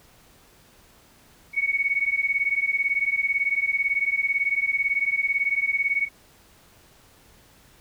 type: beating tone pair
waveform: sine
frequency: 2217 / 2235 Hz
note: C#7 / C#7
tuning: 0 / +14 cents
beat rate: 18 Hz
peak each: -24 / -24 dBFS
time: 1.53-6.09 s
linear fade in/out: 50 ms
effects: pink hiss -55 dBFS RMS until 7.8 s